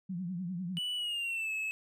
sine tone with vibrato, 179.4 Hz, F3, 47 cents sharp, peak -34 dBFS, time 0.09-0.79 s, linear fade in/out 10 ms, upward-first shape triangle, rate 10 Hz, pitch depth 140 cents each way
triangle tone with pitch glide, 2960 to 2592 Hz, F#7 to E7, 0 to -30 cents, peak -31 dBFS, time 0.77-1.71 s, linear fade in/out 0 ms, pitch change -230 cents, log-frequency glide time 0.96-1.52 s
effects none

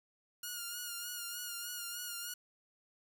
5% pulse tone with vibrato, 1425 Hz, F6, 34 cents sharp, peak -29 dBFS, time 0.43-2.34 s, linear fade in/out 5 ms, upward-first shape sine, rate 3.3 Hz, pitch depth 39 cents each way, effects 10-bit

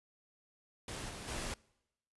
pink noise with level steps, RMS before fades -43 / -46 / -40 dBFS, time 0.88-1.54 s, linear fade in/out 2 ms, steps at 1.08 / 1.27 s, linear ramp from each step 20 ms, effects noise-tail reverb RT60 0.9 s tail -25 dB re dry + resampled to 24000 Hz

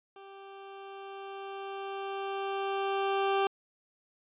20% pulse tone with level ramp, 392 Hz, G4, in tune, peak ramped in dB -43 to -20 dBFS, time 0.16-3.47 s, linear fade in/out 2 ms, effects resampled to 8000 Hz

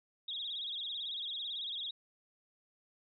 sine tone with vibrato, 3520 Hz, A7, in tune, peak -37 dBFS, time 0.28-1.91 s, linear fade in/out 5 ms, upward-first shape sine, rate 18 Hz, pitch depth 150 cents each way, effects none

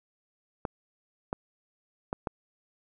clicks, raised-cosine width 1 ms, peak -16 dBFS, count 4, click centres 0.652 / 1.329 / 2.129 / 2.272 s, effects none

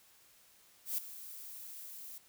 violet noise with ADSR envelope, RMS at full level -33 dBFS, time 0.85-2.18 s, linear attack 130 ms, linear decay 5 ms, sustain -15 dB, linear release 3 ms, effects white hiss -64 dBFS RMS until 2.28 s

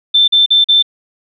sine tone bursts, 3551 Hz, A7, 15 cents sharp, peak -6 dBFS, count 4, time 0.14-0.826 s, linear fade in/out 10 ms, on 140 ms, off 42 ms, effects none

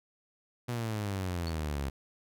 sawtooth exponential sweep, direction down, 123.47 to 66.9 Hz, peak -28 dBFS, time 0.68-1.9 s, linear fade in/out 10 ms
sine tone with exponential decay, 4435 Hz, C#8, in tune, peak -37 dBFS, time 1.47-1.56 s, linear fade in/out 0 ms, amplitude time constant 19 ms
effects none

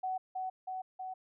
sine tone with echo, 749 Hz, F#5, 21 cents sharp, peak -32 dBFS, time 0.03-0.18 s, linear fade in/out 10 ms, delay 320 ms, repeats 3, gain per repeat -2 dB, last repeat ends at 1.14 s, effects none

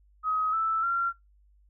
sine tone with pitch steps, 1266 / 1319 / 1374.2 Hz, D#6 / E6 / F6, +30 / +1 / -28 cents, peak -24 dBFS, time 0.23-1.13 s, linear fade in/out 50 ms, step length 300 ms, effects noise-tail reverb RT60 0.2 s tail -24 dB re dry + added 50 Hz sine -58 dBFS peak until 1.69 s

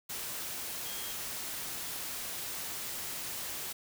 sine tone in noise, 3244 Hz, G#7, 41 cents flat, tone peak -46 dBFS, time 0.85-1.13 s, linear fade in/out 10 ms, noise white, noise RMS -39 dBFS, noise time 0.09-3.73 s, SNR -10 dB, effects none

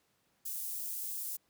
white high-pass noise, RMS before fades -39 dBFS, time 0.45-1.37 s, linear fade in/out 10 ms, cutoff 9700 Hz, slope 12 dB/octave, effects pink hiss -74 dBFS RMS until 1.49 s + high-pass 100 Hz 12 dB/octave

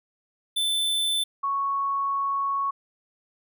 square / sine tone pair in turn, 3527 / 1107.9 Hz, A7 / C#6, +3 / -1 cents, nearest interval octave + minor sixth, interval 2004 cents, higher first, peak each -23 / -23 dBFS, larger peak neither, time 0.56-1.24 / 1.43-2.71 s, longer second, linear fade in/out 10 ms, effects none

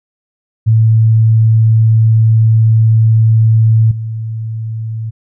sine tone with level steps, 111.5 Hz, A2, 23 cents sharp, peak -5 / -17 dBFS, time 0.66-5.11 s, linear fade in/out 20 ms, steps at 3.91 s, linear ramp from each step 5 ms, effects none

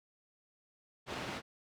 pink band-pass noise, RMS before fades -41 dBFS, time 1.06-1.42 s, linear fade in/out 50 ms, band 130 to 3900 Hz, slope 12 dB/octave, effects none

